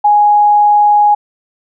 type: tone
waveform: sine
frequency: 830.6 Hz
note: G#5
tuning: in tune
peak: -5 dBFS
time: 0.04-1.15 s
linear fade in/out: 10 ms
effects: none